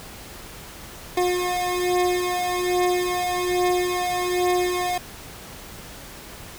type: beating tone pair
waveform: 25% pulse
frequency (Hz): 358.5 / 359.7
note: F4 / F#4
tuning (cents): +45 / -49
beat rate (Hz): 1.2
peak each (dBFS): -19 / -21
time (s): 1.17-4.98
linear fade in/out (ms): 5
effects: pink hiss -40 dBFS RMS until 6.58 s